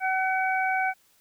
harmonic tone, 756 Hz, F#5, 37 cents sharp, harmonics 1 / 2 / 3, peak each -25 / -28 / -30 dBFS, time 0-0.94 s, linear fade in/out 50 ms, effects white hiss -63 dBFS RMS until 1.2 s

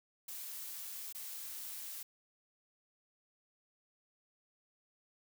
blue noise with dropouts, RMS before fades -45 dBFS, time 0.28-2.03 s, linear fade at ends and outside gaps 5 ms, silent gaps 1.127-1.147 s, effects none

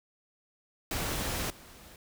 pink noise with level steps, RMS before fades -33 / -52 dBFS, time 0.91-1.96 s, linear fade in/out 2 ms, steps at 1.5 s, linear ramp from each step 2 ms, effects none

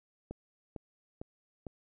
click train, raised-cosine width 2 ms, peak -27 dBFS, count 4, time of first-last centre 0.31-1.667 s, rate 2.21 Hz, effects none

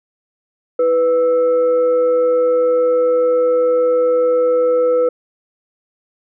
sine tone with frequency modulation, 495.5 Hz, B4, 6 cents sharp, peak -11 dBFS, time 0.79-5.09 s, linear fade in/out 5 ms, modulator 822 Hz, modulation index 0.31, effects none

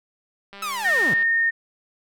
click train, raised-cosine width 0.3 ms, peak -25 dBFS, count 140, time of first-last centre 0.53-1.228 s, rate 199 Hz
sawtooth linear sweep, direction down, 1326 to 120.9 Hz, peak -22 dBFS, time 0.62-1.14 s, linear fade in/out 5 ms
sine tone, 1834 Hz, A#6, 29 cents flat, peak -17 dBFS, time 0.84-1.51 s, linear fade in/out 20 ms
effects none

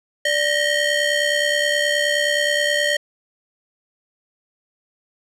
25% pulse ring-modulated tone, 1244.5 Hz, D#6, in tune, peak -10 dBFS, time 0.25-2.97 s, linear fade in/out 5 ms, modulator 657 Hz, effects low-pass 8000 Hz 12 dB/octave

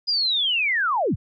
sine linear sweep, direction down, 4978 to 44.36 Hz, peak -19 dBFS, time 0.07-1.16 s, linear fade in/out 20 ms, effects none

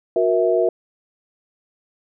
sine tone cluster, 364.4 / 471.5 / 654 Hz, F#4 / A#4 / E5, -26 / +20 / -14 cents, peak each -19 dBFS, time 0.16-0.69 s, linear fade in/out 2 ms, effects none

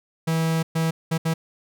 45% pulse tone bursts at uneven times, 162.5 Hz, E3, 24 cents flat, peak -20 dBFS, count 4, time 0.27-0.63 / 0.75-0.91 / 1.11-1.18 / 1.25-1.34 s, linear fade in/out 10 ms, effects none

